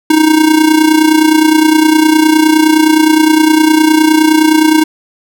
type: tone with amplitude modulation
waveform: square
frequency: 312.5 Hz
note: D#4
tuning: 8 cents sharp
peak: -3 dBFS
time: 0.1-4.84 s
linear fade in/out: 5 ms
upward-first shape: sine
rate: 29.7 Hz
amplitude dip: 65%
effects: none